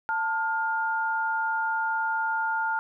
sine tone pair together, 889.4 / 1414 Hz, A5 / F6, +18 / +21 cents, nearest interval minor sixth, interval 803 cents, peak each -27 dBFS, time 0.09-2.79 s, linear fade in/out 0 ms, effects none

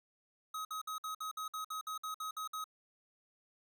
square tone bursts, 1268 Hz, D#6, 32 cents sharp, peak -39 dBFS, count 13, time 0.54-2.642 s, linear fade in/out 5 ms, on 110 ms, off 56 ms, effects none

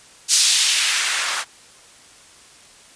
blue noise with band-pass filter sweep, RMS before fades -18 dBFS, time 0.28-1.45 s, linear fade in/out 50 ms, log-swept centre 5300 to 1100 Hz, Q 1.2, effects white hiss -47 dBFS RMS until 2.95 s + resampled to 22050 Hz

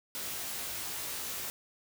white noise with comb filter, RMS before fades -38 dBFS, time 0.15-1.5 s, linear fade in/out 0 ms, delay 19 ms, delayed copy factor +0.9, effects none

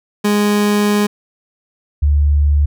30% pulse / sine tone pair in turn, 207 / 72.89 Hz, G#3 / D2, -5 / -12 cents, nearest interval octave + tritone, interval 1807 cents, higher first, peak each -9 dBFS, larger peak neither, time 0.24-1.07 / 2.02-2.66 s, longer first, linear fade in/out 10 ms, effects none

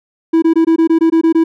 triangle tone bursts, 327 Hz, E4, 14 cents flat, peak -5 dBFS, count 10, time 0.33-1.44 s, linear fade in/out 10 ms, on 93 ms, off 20 ms, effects none

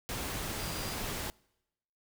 sine tone in noise, 4822 Hz, D8, 45 cents sharp, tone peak -46 dBFS, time 0.59-0.94 s, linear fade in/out 0 ms, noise pink, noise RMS -37 dBFS, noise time 0.09-1.3 s, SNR -12 dB, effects noise-tail reverb RT60 0.9 s tail -26 dB re dry

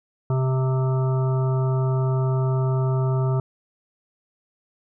harmonic tone, 130.81 Hz, C3, in tune, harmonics 1 / 3 / 5 / 7 / 9 / 10, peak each -19 / -29 / -33 / -36 / -38 / -39 dBFS, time 0.3-3.4 s, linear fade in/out 2 ms, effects none

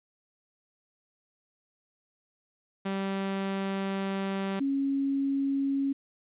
sawtooth / sine tone pair in turn, 194.6 / 275.2 Hz, G3 / C#4, -12 / -12 cents, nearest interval tritone, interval 600 cents, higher second, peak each -25 dBFS, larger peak neither, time 2.85-4.6 / 4.6-5.93 s, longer first, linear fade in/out 10 ms, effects resampled to 8000 Hz + 10-bit

